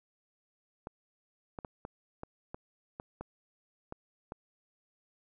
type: clicks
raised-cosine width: 1 ms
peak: -26 dBFS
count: 10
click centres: 0.871 / 1.588 / 1.648 / 1.851 / 2.234 / 2.545 / 2.999 / 3.21 / 3.924 / 4.321 s
effects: none